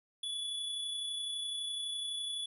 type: tone with amplitude modulation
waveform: square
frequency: 3424 Hz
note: A7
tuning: 48 cents flat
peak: -35 dBFS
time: 0.23-2.46 s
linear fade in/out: 5 ms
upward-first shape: sine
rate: 31.9 Hz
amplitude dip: 30%
effects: resampled to 32000 Hz